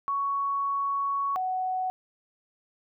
sine tone pair in turn, 1115 / 744.2 Hz, C#6 / F#5, +10 / +10 cents, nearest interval perfect fifth, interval 700 cents, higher first, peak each -25 / -26 dBFS, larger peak first, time 0.08-1.36 / 1.36-1.9 s, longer first, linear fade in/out 0 ms, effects none

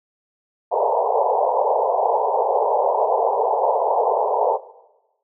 white band-pass noise, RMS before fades -19 dBFS, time 0.71-4.58 s, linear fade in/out 20 ms, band 420 to 960 Hz, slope 96 dB/octave, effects noise-tail reverb RT60 1.0 s tail -17 dB re dry

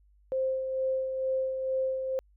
sine tone with tremolo, 525 Hz, C5, 6 cents sharp, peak -25 dBFS, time 0.32-2.19 s, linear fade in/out 0 ms, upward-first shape sine, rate 2.2 Hz, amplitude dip 45%, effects added 50 Hz sine -59 dBFS peak until 2.36 s

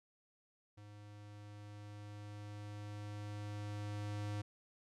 square tone with level ramp, 103.83 Hz, G#2, in tune, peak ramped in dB -54 to -39 dBFS, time 0.77-4.42 s, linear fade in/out 10 ms, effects low-pass 8000 Hz 12 dB/octave

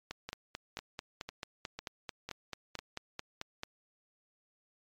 two click trains, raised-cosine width 0.2 ms, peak -23 / -21 dBFS, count 6 / 17, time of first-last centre 0.29-2.79 / 0.11-3.634 s, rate 2 / 4.54 Hz, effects MP3 96 kbps

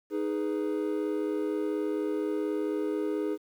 triangle chord, G# minor, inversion second, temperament equal, 311.1 / 415.3 / 493.9 Hz, D#4 / G#4 / B4, 0 / 0 / 0 cents, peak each -29 / -29 / -35 dBFS, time 0.1-3.38 s, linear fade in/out 50 ms, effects 10-bit

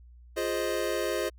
square chord, F minor seventh, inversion none, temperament equal, 349.2 / 415.3 / 523.3 / 622.3 Hz, F4 / Ab4 / C5 / Eb5, 0 / 0 / 0 / 0 cents, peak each -34 dBFS, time 0.36-1.3 s, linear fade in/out 20 ms, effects added 60 Hz sine -49 dBFS peak until 1.38 s

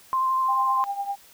sine tone with vibrato, 1046.5 Hz, C6, in tune, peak -20 dBFS, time 0.13-0.84 s, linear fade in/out 0 ms, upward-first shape triangle, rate 12 Hz, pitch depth 15 cents each way
sine tone with tremolo, 800 Hz, G5, 35 cents sharp, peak -23 dBFS, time 0.48-1.16 s, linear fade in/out 10 ms, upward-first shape triangle, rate 10 Hz, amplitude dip 80%
effects white hiss -52 dBFS RMS until 1.33 s

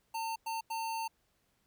square tone bursts at uneven times, 900 Hz, A5, 39 cents sharp, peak -35 dBFS, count 3, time 0.14-0.36 / 0.46-0.61 / 0.7-1.08 s, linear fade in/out 10 ms, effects pink hiss -75 dBFS RMS until 1.66 s

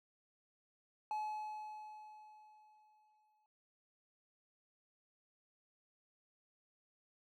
triangle tone with exponential decay, 854 Hz, G#5, 48 cents sharp, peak -34 dBFS, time 1.11-3.46 s, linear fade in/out 1 ms, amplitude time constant 510 ms, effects none

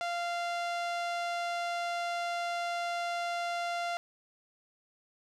sawtooth tone with low-pass filter, 693 Hz, F5, 14 cents flat, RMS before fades -34 dBFS, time 0.01-3.97 s, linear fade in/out 0 ms, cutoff 6000 Hz, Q 0.6, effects none

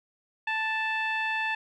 15% pulse tone with low-pass filter, 880 Hz, A5, in tune, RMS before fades -29 dBFS, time 0.47-1.55 s, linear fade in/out 5 ms, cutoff 2400 Hz, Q 1.8, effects none

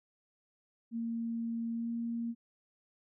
sine tone with pitch glide, 230.5 to 232.9 Hz, A#3 to A#3, -19 to -1 cents, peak -33 dBFS, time 0.91-2.35 s, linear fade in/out 50 ms, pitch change +18 cents, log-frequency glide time 1.73-1.9 s, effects none

